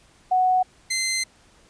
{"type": "tone pair in turn", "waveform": ["sine", "15% pulse"], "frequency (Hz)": [740, 2070], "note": ["F#5", "C7"], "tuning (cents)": [0, -19], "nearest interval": "octave + tritone", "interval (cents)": 1781, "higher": "second", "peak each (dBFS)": -16, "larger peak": "neither", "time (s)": [[0.31, 0.63], [0.9, 1.24]], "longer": "second", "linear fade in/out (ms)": 10, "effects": ["pink hiss -56 dBFS RMS until 1.69 s", "resampled to 22050 Hz"]}